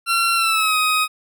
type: tone with pitch glide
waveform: 20% pulse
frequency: 1363 to 1257.1 Hz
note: F6 to D#6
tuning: -43 to +17 cents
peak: -11 dBFS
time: 0.06-1.08 s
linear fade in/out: 50 ms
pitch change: -140 cents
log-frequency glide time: 0.36-0.76 s
effects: none